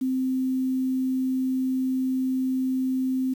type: tone with quantisation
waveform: sine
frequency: 260 Hz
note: C4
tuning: 11 cents flat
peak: -22 dBFS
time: 0.01-3.34 s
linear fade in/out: 10 ms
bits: 8
effects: none